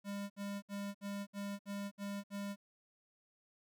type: tone bursts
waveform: square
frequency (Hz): 201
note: G3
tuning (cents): +44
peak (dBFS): -40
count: 8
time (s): 0.04-2.561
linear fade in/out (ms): 50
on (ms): 260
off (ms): 63
effects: none